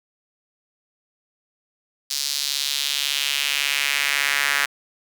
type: tone with high-pass filter sweep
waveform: sawtooth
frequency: 141.8 Hz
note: C#3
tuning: 40 cents sharp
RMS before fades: -23 dBFS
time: 2.1-4.66 s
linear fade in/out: 10 ms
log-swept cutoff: 4800 to 1700 Hz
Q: 2.2
effects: none